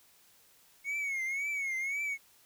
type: tone with vibrato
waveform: triangle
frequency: 2200 Hz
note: C#7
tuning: 14 cents flat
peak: -30 dBFS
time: 0.84-2.18 s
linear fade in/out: 50 ms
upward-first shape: triangle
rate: 1.9 Hz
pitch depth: 110 cents each way
effects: white hiss -63 dBFS RMS until 2.45 s